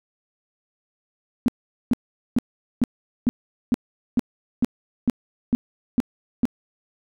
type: tone bursts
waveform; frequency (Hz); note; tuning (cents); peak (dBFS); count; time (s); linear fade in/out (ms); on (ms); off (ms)
sine; 241.9; B3; -36; -14; 12; 1.46-6.454; 0; 22; 430
effects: none